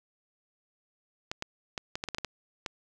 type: clicks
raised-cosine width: 0.2 ms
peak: -16 dBFS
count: 10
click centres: 1.315 / 1.424 / 1.778 / 1.955 / 2.039 / 2.087 / 2.147 / 2.184 / 2.247 / 2.662 s
effects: none